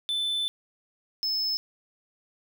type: tone pair in turn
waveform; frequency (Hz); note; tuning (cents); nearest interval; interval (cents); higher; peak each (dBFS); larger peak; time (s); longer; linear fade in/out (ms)
triangle; 3520 / 5223; A7 / E8; 0 / -17; perfect fifth; 683; second; -24; neither; 0.09-0.48 / 1.23-1.57; first; 0
effects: none